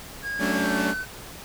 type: tone with pitch glide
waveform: triangle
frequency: 1637 to 1518.6 Hz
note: G#6 to F#6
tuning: -25 to +45 cents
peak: -26 dBFS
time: 0.22-1.06 s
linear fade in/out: 50 ms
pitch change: -130 cents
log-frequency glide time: 0.52-0.82 s
type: chord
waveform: sawtooth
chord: D major seventh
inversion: first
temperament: equal with one note detuned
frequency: 189.21 / 220 / 277.2 / 293.7 Hz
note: F#3 / A3 / C#4 / D4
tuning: +39 / 0 / 0 / 0 cents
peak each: -25 dBFS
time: 0.38-0.95 s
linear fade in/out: 50 ms
effects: pink hiss -41 dBFS RMS until 1.44 s